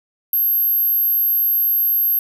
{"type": "tone", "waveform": "sine", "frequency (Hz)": 12544, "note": "G9", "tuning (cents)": 0, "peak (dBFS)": -14, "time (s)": [0.33, 2.19], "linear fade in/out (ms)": 2, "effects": []}